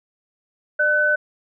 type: tone pair together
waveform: sine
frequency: 598.5 / 1508 Hz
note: D5 / F#6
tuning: +33 / +32 cents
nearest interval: octave + major third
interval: 1599 cents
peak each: -22 / -16 dBFS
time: 0.79-1.16 s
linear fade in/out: 10 ms
effects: none